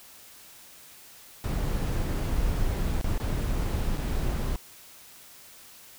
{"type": "noise with dropouts", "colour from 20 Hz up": "brown", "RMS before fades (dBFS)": -27, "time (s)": [1.44, 4.56], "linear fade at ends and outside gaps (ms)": 0, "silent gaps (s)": [[3.012, 3.044], [3.179, 3.2], [3.974, 3.981]], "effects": ["white hiss -50 dBFS RMS until 5.98 s"]}